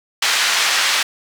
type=band-pass noise; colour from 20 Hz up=pink; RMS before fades=-17 dBFS; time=0.22-1.03 s; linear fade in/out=5 ms; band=1500 to 6000 Hz; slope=12 dB/octave; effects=none